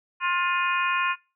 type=harmonic tone with a mistuned harmonic; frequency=354 Hz; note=F4; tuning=23 cents sharp; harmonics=3 / 4 / 5 / 6 / 7 / 8; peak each=-25 / -29 / -31 / -39 / -28 / -37 dBFS; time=0.2-1.16 s; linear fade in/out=50 ms; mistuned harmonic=6; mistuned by=-26 cents; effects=noise-tail reverb RT60 0.3 s tail -23 dB re dry